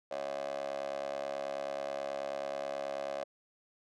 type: tone with high-pass filter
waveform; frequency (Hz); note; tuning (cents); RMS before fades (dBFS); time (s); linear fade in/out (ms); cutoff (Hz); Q
15% pulse; 69.3; C#2; 0; -38; 0.11-3.24; 5; 560; 7
effects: low-pass 6000 Hz 12 dB/octave